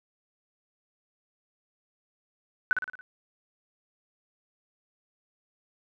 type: tone with echo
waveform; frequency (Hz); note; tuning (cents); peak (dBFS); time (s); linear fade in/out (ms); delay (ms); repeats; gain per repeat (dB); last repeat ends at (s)
sine; 1500; F#6; +23; -19; 2.71-2.73; 0; 56; 5; -5; 3.01
effects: none